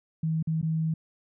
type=tone with dropouts; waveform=sine; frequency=160 Hz; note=D#3; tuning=49 cents sharp; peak=-24 dBFS; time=0.23-0.94 s; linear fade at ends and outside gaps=5 ms; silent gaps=0.427-0.472 / 0.615-0.627 s; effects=none